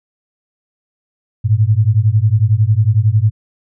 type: beating tone pair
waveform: sine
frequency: 102.5 / 113.5 Hz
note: G#2 / A#2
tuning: -22 / -46 cents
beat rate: 11 Hz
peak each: -12 dBFS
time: 1.44-3.31 s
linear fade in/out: 20 ms
effects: none